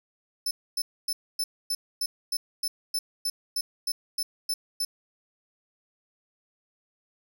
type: tone bursts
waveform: sawtooth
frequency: 5274 Hz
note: E8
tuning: in tune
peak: -23 dBFS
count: 15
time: 0.46-4.85 s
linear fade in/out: 5 ms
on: 50 ms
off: 260 ms
effects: 10-bit